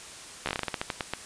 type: slowing click train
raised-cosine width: 0.3 ms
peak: -12 dBFS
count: 14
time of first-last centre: 0.46-1.136 s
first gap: 13 ms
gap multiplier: 1.21
effects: white hiss -44 dBFS RMS until 1.25 s + resampled to 22050 Hz